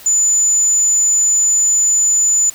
sine tone, 7000 Hz, A8, 10 cents flat, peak -10 dBFS, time 0.06-2.5 s, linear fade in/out 5 ms, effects white hiss -38 dBFS RMS until 2.54 s

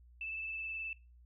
sine tone with vibrato, 2637 Hz, E7, in tune, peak -38 dBFS, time 0.21-0.93 s, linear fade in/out 2 ms, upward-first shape sine, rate 19 Hz, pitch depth 16 cents each way, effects noise-tail reverb RT60 0.3 s tail -21 dB re dry + added 60 Hz sine -57 dBFS peak until 1.25 s

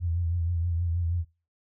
sine tone with vibrato, 85.3 Hz, F2, 40 cents flat, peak -24 dBFS, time 0-1.25 s, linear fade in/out 50 ms, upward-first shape triangle, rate 6.3 Hz, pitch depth 68 cents each way, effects noise-tail reverb RT60 0.4 s tail -25 dB re dry

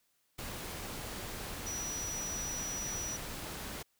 sine tone in noise, 5860 Hz, F#8, 18 cents flat, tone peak -37 dBFS, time 1.66-3.17 s, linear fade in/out 10 ms, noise pink, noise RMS -42 dBFS, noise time 0.38-3.83 s, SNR +2 dB, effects white hiss -75 dBFS RMS until 3.99 s

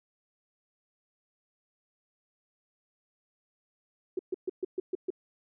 sine tone bursts, 370 Hz, F#4, in tune, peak -27 dBFS, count 7, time 4.17-5.104 s, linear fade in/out 5 ms, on 22 ms, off 130 ms, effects none

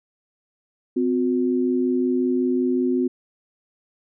sine tone pair together, 256.2 / 361.6 Hz, C4 / F#4, -36 / -40 cents, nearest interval tritone, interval 596 cents, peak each -20 / -22 dBFS, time 0.96-3.08 s, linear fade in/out 10 ms, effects none

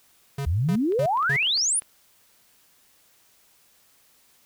square tone bursts, 139.3 Hz, C#3, 9 cents sharp, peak -27 dBFS, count 4, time 0.38-1.366 s, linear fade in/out 5 ms, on 74 ms, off 230 ms
sine exponential sweep, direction up, 70 to 10720 Hz, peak -20 dBFS, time 0.46-1.8 s, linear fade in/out 10 ms
clicks, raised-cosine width 0.3 ms, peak -28 dBFS, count 9, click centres 0.922 / 0.998 / 1.173 / 1.227 / 1.308 / 1.427 / 1.471 / 1.575 / 1.821 s
effects white hiss -60 dBFS RMS until 4.45 s

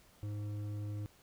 triangle tone with hard clipping, 103.83 Hz, G#2, in tune, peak -39 dBFS, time 0.23-1.06 s, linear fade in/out 0 ms, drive 12 dB, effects pink hiss -64 dBFS RMS until 1.22 s

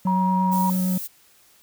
triangle tone with vibrato, 185 Hz, F#3, in tune, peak -18 dBFS, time 0.05-0.98 s, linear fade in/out 5 ms, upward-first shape sine, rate 8.7 Hz, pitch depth 10 cents each way
sine tone, 950 Hz, A#5, 33 cents sharp, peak -21 dBFS, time 0.07-0.7 s, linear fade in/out 2 ms
violet noise, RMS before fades -32 dBFS, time 0.51-1.08 s, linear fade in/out 20 ms
effects white hiss -56 dBFS RMS until 1.62 s

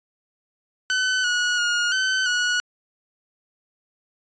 sawtooth tone with pitch steps, 1513 / 1457 / 1433 / 1527 / 1461 Hz, F#6 / F#6 / F6 / G6 / F#6, +38 / -27 / +44 / -46 / -22 cents, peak -16 dBFS, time 0.9-2.6 s, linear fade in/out 0 ms, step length 340 ms, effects resampled to 16000 Hz

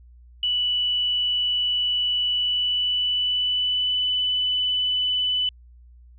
sine tone with pitch glide, 2960 to 2994 Hz, F#7 to F#7, 0 to +20 cents, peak -20 dBFS, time 0.43-5.49 s, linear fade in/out 2 ms, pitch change +20 cents, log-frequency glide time 2.33-4.07 s, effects added 60 Hz sine -46 dBFS peak until 6.18 s

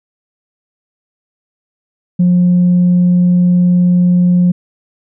sine tone, 178.1 Hz, F3, 34 cents sharp, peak -5 dBFS, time 2.19-4.52 s, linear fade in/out 10 ms, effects tanh soft clip ceiling -4 dBFS

